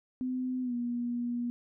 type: tone with pitch glide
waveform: sine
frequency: 254.8 to 240.5 Hz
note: C4 to B3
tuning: -46 to -46 cents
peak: -30 dBFS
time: 0.21-1.5 s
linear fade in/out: 0 ms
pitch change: -100 cents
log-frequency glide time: 0.62-0.74 s
effects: none